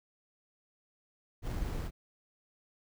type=noise with sample-and-hold; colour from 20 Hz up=brown; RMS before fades=-35 dBFS; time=1.42-1.91 s; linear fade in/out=50 ms; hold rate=6300 Hz; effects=none